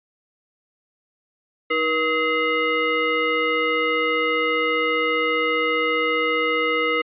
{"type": "tone with frequency modulation", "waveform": "sine", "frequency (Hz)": 1275, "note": "D#6", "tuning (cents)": 42, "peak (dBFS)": -18, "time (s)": [1.7, 7.02], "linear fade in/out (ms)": 10, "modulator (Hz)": 795, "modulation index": 1.6, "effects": ["resampled to 8000 Hz"]}